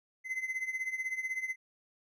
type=tone with tremolo; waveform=triangle; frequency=2051 Hz; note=C7; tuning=35 cents flat; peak=-28 dBFS; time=0.24-1.56 s; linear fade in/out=50 ms; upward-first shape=triangle; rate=16 Hz; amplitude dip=85%; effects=none